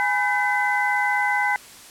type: tone cluster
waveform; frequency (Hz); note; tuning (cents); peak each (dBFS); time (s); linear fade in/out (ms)
sine; 828 / 988 / 1533 / 2023; G#5 / B5 / G6 / B6; -5 / 0 / -39 / +41; -23 / -29 / -25 / -23; 0-1.56; 0
effects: white hiss -44 dBFS RMS until 1.9 s + low-pass 11000 Hz 12 dB/octave